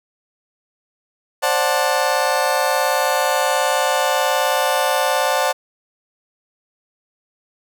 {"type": "chord", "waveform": "30% pulse", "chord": "D dominant seventh", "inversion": "third", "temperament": "just", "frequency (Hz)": [528.6, 587.3, 734.2, 881], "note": ["C5", "D5", "F#5", "A5"], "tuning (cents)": [18, 0, -14, 2], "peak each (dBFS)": -19, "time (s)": [1.42, 5.53], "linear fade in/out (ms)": 20, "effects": []}